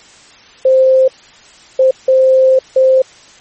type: tone bursts at uneven times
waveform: sine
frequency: 523.3 Hz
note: C5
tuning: in tune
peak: -5 dBFS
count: 4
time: 0.65-1.08 / 1.79-1.91 / 2.08-2.59 / 2.76-3.02 s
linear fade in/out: 5 ms
effects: white hiss -41 dBFS RMS until 3.4 s + MP3 32 kbps